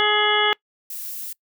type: harmonic tone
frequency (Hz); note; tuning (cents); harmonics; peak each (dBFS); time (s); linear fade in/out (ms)
420.5; G#4; +22; 1 / 2 / 3 / 4 / 5 / 7 / 8; -24 / -24 / -24 / -24 / -24 / -24 / -24; 0-0.53; 0
type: noise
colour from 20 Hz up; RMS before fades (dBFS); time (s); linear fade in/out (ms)
violet; -32; 0.9-1.33; 5
effects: noise-tail reverb RT60 0.1 s tail -24 dB re dry

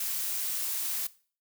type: noise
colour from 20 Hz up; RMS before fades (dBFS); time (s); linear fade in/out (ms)
blue; -32; 0-1.07; 5
effects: noise-tail reverb RT60 0.4 s tail -18 dB re dry

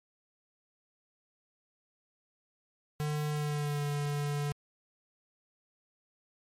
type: tone with pitch glide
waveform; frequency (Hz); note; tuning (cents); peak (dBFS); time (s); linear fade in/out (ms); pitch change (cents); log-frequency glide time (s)
square; 150 to 145.31; D3 to D3; +37 to -18; -31; 3-4.52; 0; -55; 3.3-3.82
effects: MP3 64 kbps

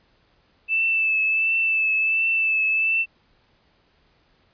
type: tone with vibrato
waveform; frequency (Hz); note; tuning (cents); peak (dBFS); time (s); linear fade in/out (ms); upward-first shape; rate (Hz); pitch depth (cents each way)
sine; 2637; E7; 0; -18; 0.68-3.06; 50; triangle; 1.4; 29
effects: pink hiss -62 dBFS RMS until 4.53 s + resampled to 11025 Hz

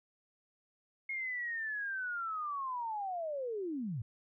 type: linear sweep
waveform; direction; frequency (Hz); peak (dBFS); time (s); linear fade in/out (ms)
sine; down; 2163 to 100; -35; 1.09-4.02; 5
effects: none

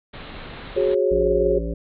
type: low-pass noise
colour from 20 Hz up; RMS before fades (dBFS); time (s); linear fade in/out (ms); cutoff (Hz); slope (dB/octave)
pink; -37; 0.13-0.95; 10; 4100; 96
type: chord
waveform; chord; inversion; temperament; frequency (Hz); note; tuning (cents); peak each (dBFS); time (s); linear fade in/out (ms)
sine; F# suspended second; none; equal with one note detuned; 370 / 415.3 / 546.4; F#4 / G#4 / C#5; 0 / 0 / -25; -21; 0.76-1.59; 10
type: harmonic tone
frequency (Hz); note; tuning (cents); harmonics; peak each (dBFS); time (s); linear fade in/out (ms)
56.7; A#1; -47; 1 / 3 / 5 / 7 / 9 / 10; -26 / -31 / -33 / -34 / -36 / -36; 1.11-1.74; 5
effects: none

